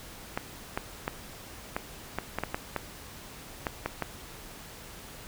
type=clicks; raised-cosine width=0.5 ms; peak=-14 dBFS; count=12; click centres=0.375 / 0.775 / 1.079 / 1.765 / 2.186 / 2.386 / 2.436 / 2.545 / 2.763 / 3.668 / 3.86 / 4.023 s; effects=pink hiss -46 dBFS RMS until 5.27 s